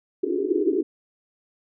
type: band-pass noise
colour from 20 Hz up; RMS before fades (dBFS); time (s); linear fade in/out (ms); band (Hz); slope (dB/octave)
white; -23; 0.23-0.83; 10; 290 to 420; 96
effects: none